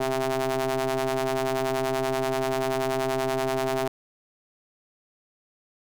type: ring-modulated tone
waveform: sawtooth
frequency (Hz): 133.3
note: C3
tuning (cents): +33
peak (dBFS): -17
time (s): 0-3.88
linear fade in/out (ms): 5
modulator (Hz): 528
effects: none